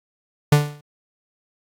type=tone with exponential decay; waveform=45% pulse; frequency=147 Hz; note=D3; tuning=2 cents sharp; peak=-8 dBFS; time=0.52-0.81 s; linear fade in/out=5 ms; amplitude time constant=63 ms; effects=AAC 48 kbps